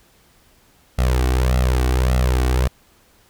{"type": "tone with flanger", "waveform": "sawtooth", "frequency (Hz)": 63, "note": "B1", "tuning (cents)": 35, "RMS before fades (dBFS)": -17, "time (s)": [0.98, 2.68], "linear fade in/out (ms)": 10, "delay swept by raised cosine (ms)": [1.5, 2.7], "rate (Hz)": 1.7, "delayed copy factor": 0.7, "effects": ["pink hiss -55 dBFS RMS until 3.29 s"]}